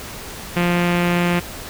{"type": "tone with low-pass filter", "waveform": "sawtooth", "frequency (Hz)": 174.8, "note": "F3", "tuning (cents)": 2, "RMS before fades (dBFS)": -18, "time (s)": [0.56, 1.4], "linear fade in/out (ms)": 10, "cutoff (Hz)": 2500, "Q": 2.4, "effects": ["pink hiss -33 dBFS RMS until 1.69 s"]}